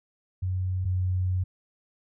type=tone pair in turn; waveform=sine; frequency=92.5 / 91.91 Hz; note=F#2 / F#2; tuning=0 / -11 cents; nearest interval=unison; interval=11 cents; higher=first; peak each=-25 / -23 dBFS; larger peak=second; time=0.42-0.85 / 0.85-1.44 s; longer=second; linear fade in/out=10 ms; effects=none